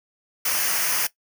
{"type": "noise with comb filter", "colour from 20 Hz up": "white", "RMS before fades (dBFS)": -23, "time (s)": [0.45, 1.07], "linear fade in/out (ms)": 5, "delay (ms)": 0.26, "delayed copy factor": -0.65, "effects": ["noise-tail reverb RT60 0.1 s tail -17 dB re dry"]}